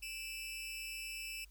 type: tone with amplitude modulation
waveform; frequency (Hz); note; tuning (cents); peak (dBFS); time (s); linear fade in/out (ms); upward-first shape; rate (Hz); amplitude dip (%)
sawtooth; 2637; E7; 0; -35; 0.02-1.45; 10; sine; 272; 85
effects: added 50 Hz sine -57 dBFS peak until 1.5 s + white hiss -71 dBFS RMS until 1.5 s